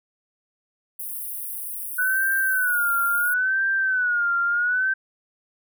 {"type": "high-pass noise", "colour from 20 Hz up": "white", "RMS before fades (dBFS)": -32, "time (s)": [0.99, 3.34], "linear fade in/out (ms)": 5, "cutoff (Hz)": 9300, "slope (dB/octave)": 96}
{"type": "tone with vibrato", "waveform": "sine", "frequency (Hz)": 1480, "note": "F#6", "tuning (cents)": 0, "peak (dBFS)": -19, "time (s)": [1.98, 4.94], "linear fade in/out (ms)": 10, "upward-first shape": "sine", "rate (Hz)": 0.73, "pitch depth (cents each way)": 110}
{"effects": []}